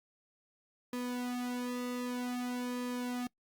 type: tone with flanger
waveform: sawtooth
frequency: 246.9 Hz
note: B3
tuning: in tune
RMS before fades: -37 dBFS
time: 0.93-3.27 s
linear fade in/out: 2 ms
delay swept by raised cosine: 1.4 to 2.8 ms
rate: 0.53 Hz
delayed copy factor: -1
effects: noise-tail reverb RT60 0.1 s tail -24 dB re dry + Opus 48 kbps